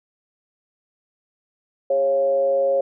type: tone with frequency modulation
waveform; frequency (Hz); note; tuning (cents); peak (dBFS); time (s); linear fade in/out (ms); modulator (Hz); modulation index
sine; 547; C#5; -23; -16; 1.9-2.81; 5; 145; 0.46
effects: none